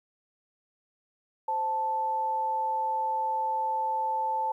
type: tone pair together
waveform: sine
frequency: 522.8 / 880 Hz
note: C5 / A5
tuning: -1 / 0 cents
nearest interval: major sixth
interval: 901 cents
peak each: -37 / -26 dBFS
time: 1.48-4.52 s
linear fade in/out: 5 ms
effects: 11-bit